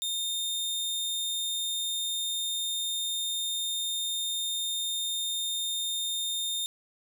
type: tone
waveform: sawtooth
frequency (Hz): 3644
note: A#7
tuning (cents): -40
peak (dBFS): -26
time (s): 0.02-6.66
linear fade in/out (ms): 0
effects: none